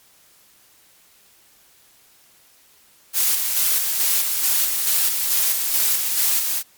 blue noise with tremolo, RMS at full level -18 dBFS, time 3.13-6.63 s, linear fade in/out 50 ms, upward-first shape square, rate 2.3 Hz, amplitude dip 35%, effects white hiss -54 dBFS RMS until 6.77 s + MP3 96 kbps

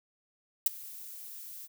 violet noise with ADSR envelope, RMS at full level -21 dBFS, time 0.66-1.68 s, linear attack 4 ms, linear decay 18 ms, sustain -24 dB, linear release 35 ms, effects none

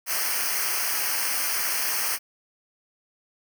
white noise with comb filter, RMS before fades -26 dBFS, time 0.06-2.19 s, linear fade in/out 50 ms, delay 0.27 ms, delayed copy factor -0.95, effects none

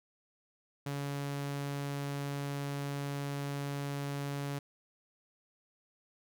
sawtooth tone, 141.5 Hz, C#3, 36 cents sharp, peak -31 dBFS, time 0.86-4.59 s, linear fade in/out 5 ms, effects none

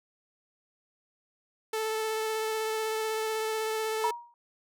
sawtooth tone with vibrato, 438.6 Hz, A4, 6 cents flat, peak -25 dBFS, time 1.73-4.11 s, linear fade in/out 5 ms, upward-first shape triangle, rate 16 Hz, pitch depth 15 cents each way
sine tone with exponential decay, 949 Hz, A#5, 31 cents sharp, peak -22 dBFS, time 4.04-4.34 s, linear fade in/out 1 ms, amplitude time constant 65 ms
effects none

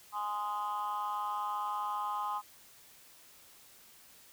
sine chord, Ab major, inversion none, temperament just, 830.6 / 1038.3 / 1245.9 Hz, Ab5 / C6 / Eb6, 0 / -14 / +2 cents, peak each -36 / -35 / -37 dBFS, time 0.12-2.42 s, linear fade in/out 50 ms, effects tanh soft clip ceiling -27 dBFS + white hiss -58 dBFS RMS until 4.32 s

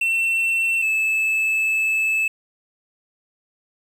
triangle tone pair in turn, 2696 / 2615 Hz, E7 / E7, +38 / -15 cents, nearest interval minor second, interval 53 cents, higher first, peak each -16 dBFS, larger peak neither, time 0.01-0.82 / 0.82-2.28 s, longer second, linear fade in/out 5 ms, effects 8-bit

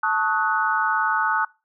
sine chord, D# half-diminished seventh, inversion second, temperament equal with one note detuned, 880 / 1108.7 / 1266.3 / 1480 Hz, A5 / C#6 / D#6 / F#6, 0 / 0 / +30 / 0 cents, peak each -24 / -28 / -24 / -23 dBFS, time 0.03-1.45 s, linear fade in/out 5 ms, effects noise-tail reverb RT60 0.3 s tail -24 dB re dry

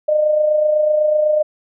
sine tone with amplitude modulation, 608 Hz, D#5, 40 cents flat, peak -10 dBFS, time 0.08-1.43 s, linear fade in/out 10 ms, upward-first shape sine, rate 28 Hz, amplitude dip 45%, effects none

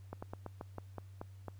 slowing click train, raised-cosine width 1 ms, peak -28 dBFS, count 9, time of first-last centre 0.13-1.483 s, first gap 95 ms, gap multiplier 1.16, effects added 96 Hz sine -50 dBFS peak until 1.59 s + pink hiss -70 dBFS RMS until 1.59 s

